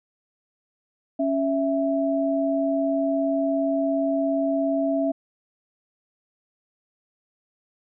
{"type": "tone pair together", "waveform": "sine", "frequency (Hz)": [277.2, 660.1], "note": ["C#4", "E5"], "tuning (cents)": [0, 2], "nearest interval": "octave + minor third", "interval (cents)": 1502, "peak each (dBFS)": -23, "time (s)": [1.19, 5.12], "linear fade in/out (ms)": 10, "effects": []}